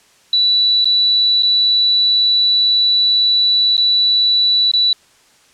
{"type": "tone with dropouts", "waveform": "sine", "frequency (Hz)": 3951, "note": "B7", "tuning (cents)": 0, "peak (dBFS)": -10, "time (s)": [0.33, 4.93], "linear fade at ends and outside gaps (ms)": 2, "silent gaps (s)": [[0.845, 0.855], [1.424, 1.431], [3.768, 3.778], [4.715, 4.736]], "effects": ["white hiss -51 dBFS RMS until 5.53 s", "low-pass 8000 Hz 12 dB/octave"]}